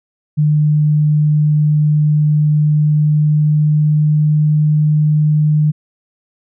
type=tone with pitch glide; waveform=sine; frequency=150.7 to 151.75 Hz; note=D3 to D#3; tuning=+45 to -43 cents; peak=-9 dBFS; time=0.37-5.72 s; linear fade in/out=20 ms; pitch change=+12 cents; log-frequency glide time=2.65-4.5 s; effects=none